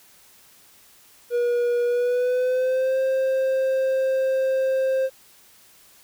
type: tone with pitch glide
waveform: triangle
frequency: 481.2 to 527.8 Hz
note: B4 to C5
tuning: -45 to +15 cents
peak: -17 dBFS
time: 1.3-5.1 s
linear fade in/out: 50 ms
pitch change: +160 cents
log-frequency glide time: 1.85-2.99 s
effects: white hiss -53 dBFS RMS until 6.03 s